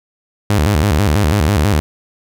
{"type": "tone with vibrato", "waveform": "sawtooth", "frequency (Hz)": 88.2, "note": "F2", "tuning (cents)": 18, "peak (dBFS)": -7, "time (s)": [0.5, 1.8], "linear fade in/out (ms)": 0, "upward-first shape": "square", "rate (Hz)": 6.1, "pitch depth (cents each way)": 270, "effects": []}